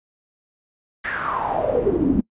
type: noise with band-pass filter sweep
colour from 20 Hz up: brown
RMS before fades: -21 dBFS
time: 1.04-2.21 s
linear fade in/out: 10 ms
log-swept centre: 1900 to 220 Hz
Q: 6.8
effects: noise-tail reverb RT60 0.1 s tail -23 dB re dry + resampled to 8000 Hz